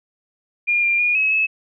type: tone with pitch steps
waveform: sine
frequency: 2414 / 2390 / 2435 / 2566 / 2592 Hz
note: D7 / D7 / D#7 / E7 / E7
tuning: +47 / +30 / -38 / -47 / -30 cents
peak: -15 dBFS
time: 0.67-1.47 s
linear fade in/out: 20 ms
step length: 160 ms
effects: none